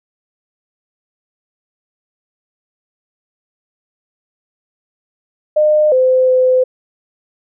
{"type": "tone with pitch steps", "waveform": "sine", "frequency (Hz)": [608, 514, 511], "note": ["D#5", "C5", "C5"], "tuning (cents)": [-40, -31, -41], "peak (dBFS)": -8, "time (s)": [5.56, 6.64], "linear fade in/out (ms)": 10, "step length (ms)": 360, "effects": []}